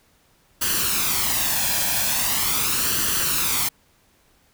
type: noise with flanger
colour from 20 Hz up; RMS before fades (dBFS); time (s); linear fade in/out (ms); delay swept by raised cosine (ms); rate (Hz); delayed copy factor
white; -22; 0.61-3.69; 10; 0.66 to 1.22; 0.41; +0.6
effects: pink hiss -60 dBFS RMS until 4.53 s